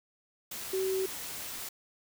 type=tone in noise; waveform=sine; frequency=379.8 Hz; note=F#4; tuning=45 cents sharp; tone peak=-28 dBFS; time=0.73-1.06 s; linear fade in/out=5 ms; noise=white; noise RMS=-40 dBFS; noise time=0.51-1.69 s; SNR=+9 dB; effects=none